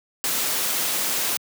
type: noise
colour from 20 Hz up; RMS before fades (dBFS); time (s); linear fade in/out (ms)
white; -24; 0.24-1.37; 0
effects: high-pass 150 Hz 12 dB/octave